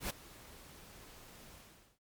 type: noise with ADSR envelope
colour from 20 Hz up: pink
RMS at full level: -35 dBFS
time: 0-1.99 s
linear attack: 100 ms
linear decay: 10 ms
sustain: -20 dB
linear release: 460 ms
effects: MP3 96 kbps